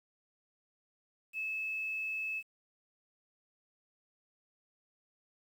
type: tone with quantisation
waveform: sine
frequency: 2600 Hz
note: E7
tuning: 24 cents flat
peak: -34 dBFS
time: 1.33-2.43 s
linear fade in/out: 50 ms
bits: 10
effects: none